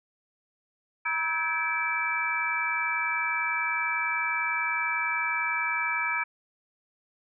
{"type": "tone cluster", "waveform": "sine", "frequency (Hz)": [958, 1296, 1567, 1678, 2321], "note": ["A#5", "E6", "G6", "G#6", "D7"], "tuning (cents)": [47, -30, -1, 17, -21], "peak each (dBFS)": [-33, -33, -37, -34, -28], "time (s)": [1.05, 6.24], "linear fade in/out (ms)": 10, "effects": []}